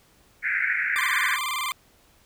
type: band-pass noise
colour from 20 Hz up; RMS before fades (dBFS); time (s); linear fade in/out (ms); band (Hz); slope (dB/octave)
pink; -25; 0.42-1.39; 50; 1500 to 2300; 96
type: tone with vibrato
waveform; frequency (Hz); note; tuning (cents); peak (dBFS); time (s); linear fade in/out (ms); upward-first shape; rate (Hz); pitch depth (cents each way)
20% pulse; 1108.7; C#6; 0; -21; 0.96-1.72; 0; square; 20; 110
effects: pink hiss -59 dBFS RMS until 2.25 s